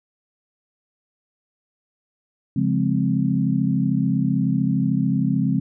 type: chord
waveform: sine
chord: Db major seventh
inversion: none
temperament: equal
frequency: 138.59 / 174.61 / 207.7 / 261.6 Hz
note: Db3 / F3 / Ab3 / C4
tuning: 0 / 0 / 0 / 0 cents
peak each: -23 dBFS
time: 2.56-5.6 s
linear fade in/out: 5 ms
effects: none